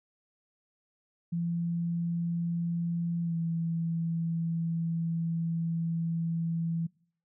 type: tone with pitch glide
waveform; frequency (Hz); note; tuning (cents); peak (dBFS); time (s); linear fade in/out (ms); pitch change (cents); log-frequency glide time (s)
sine; 170 to 165.93; F3 to E3; -46 to +12; -28; 1.32-6.87; 10; -42; 3.23-3.35
effects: noise-tail reverb RT60 0.6 s tail -25 dB re dry